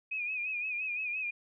sine tone with vibrato, 2489 Hz, D#7, in tune, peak -32 dBFS, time 0.11-1.31 s, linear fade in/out 10 ms, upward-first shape sine, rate 5.8 Hz, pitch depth 67 cents each way, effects none

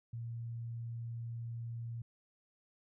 sine tone, 116.54 Hz, A#2, in tune, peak -39 dBFS, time 0.13-2.02 s, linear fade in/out 5 ms, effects none

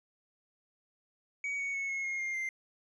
triangle tone with pitch steps, 2257 / 2229 / 2200 / 2173 / 2145 / 2118 / 2091 Hz, C#7 / C#7 / C#7 / C#7 / C7 / C7 / C7, +31 / +9 / -14 / -35 / +42 / +21 / -2 cents, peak -31 dBFS, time 1.44-2.49 s, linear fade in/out 2 ms, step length 150 ms, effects resampled to 22050 Hz

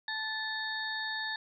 harmonic tone with a mistuned harmonic, 875 Hz, A5, 10 cents flat, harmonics 1 / 2 / 4 / 5, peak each -41 / -35 / -41 / -42 dBFS, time 0.08-1.36 s, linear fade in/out 2 ms, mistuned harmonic 4, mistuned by +90 cents, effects none

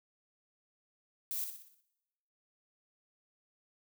violet noise with echo, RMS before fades -37 dBFS, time 1.31-1.44 s, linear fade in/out 0 ms, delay 61 ms, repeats 6, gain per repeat -6 dB, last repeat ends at 1.806 s, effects noise-tail reverb RT60 1.0 s tail -22 dB re dry

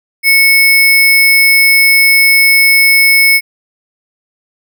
sine tone with sample-and-hold, 2200 Hz, C#7, 14 cents flat, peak -4 dBFS, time 0.23-3.41 s, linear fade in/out 50 ms, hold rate 7350 Hz, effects none

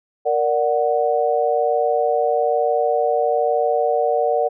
sine chord, Bb augmented, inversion none, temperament equal, 466.2 / 587.3 / 740 Hz, Bb4 / D5 / F#5, 0 / 0 / 0 cents, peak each -20 dBFS, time 0.25-4.49 s, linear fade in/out 20 ms, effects none

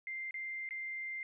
sine tone with dropouts, 2093 Hz, C7, in tune, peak -38 dBFS, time 0.07-1.23 s, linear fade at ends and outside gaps 1 ms, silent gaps 0.309-0.342 / 0.69-0.708 s, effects none

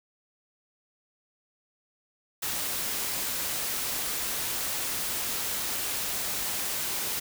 white noise, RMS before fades -31 dBFS, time 2.42-7.2 s, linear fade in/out 10 ms, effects none

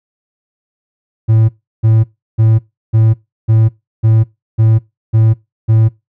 triangle tone bursts, 111.1 Hz, A2, 17 cents sharp, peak -4 dBFS, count 9, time 1.28-5.89 s, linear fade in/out 20 ms, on 210 ms, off 340 ms, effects noise-tail reverb RT60 0.2 s tail -20 dB re dry

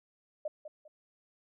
sine tone with echo, 607 Hz, D#5, 43 cents flat, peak -32 dBFS, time 0.45-0.48 s, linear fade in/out 5 ms, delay 200 ms, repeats 2, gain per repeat -10 dB, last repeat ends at 0.88 s, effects none

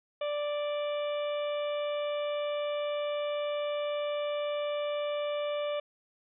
harmonic tone, 587.3 Hz, D5, in tune, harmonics 1 / 2 / 3 / 4 / 5 / 6, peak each -30 / -41 / -51 / -45 / -46 / -47 dBFS, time 0.21-5.8 s, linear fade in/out 5 ms, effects none

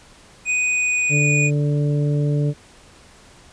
square tone with pitch glide, 2489 to 2465 Hz, D#7 to D#7, 0 to -17 cents, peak -18 dBFS, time 0.45-1.51 s, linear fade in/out 50 ms, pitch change -17 cents, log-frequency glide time 0.69-1.32 s
harmonic tone, 146.1 Hz, D3, 9 cents flat, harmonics 1 / 2 / 3 / 4, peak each -17 / -27 / -28 / -33 dBFS, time 1.09-2.54 s, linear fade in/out 50 ms
effects pink hiss -48 dBFS RMS until 3.52 s + resampled to 22050 Hz

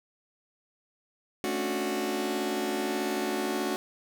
sawtooth chord, D major seventh, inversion second, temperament just, 220.2 / 275.3 / 293.7 / 367.1 Hz, A3 / C#4 / D4 / F#4, +2 / -12 / 0 / -14 cents, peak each -31 / -32 / -31 / -27 dBFS, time 1.44-3.76 s, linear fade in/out 0 ms, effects none

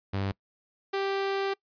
sawtooth tone pair in turn, 98 / 392 Hz, G2 / G4, 0 / 0 cents, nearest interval 2 octaves, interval 2400 cents, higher second, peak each -24 / -23 dBFS, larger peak second, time 0.13-0.32 / 0.93-1.54 s, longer second, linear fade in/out 10 ms, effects noise-tail reverb RT60 0.1 s tail -24 dB re dry + resampled to 11025 Hz

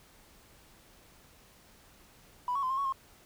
triangle tone with pitch steps, 988 / 1112 / 1030 / 1065 / 1113 / 1070 Hz, B5 / C#6 / C6 / C6 / C#6 / C6, 0 / +5 / -28 / +30 / +7 / +38 cents, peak -25 dBFS, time 2.48-2.924 s, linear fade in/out 2 ms, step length 74 ms, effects tanh soft clip ceiling -26 dBFS + pink hiss -59 dBFS RMS until 3.25 s

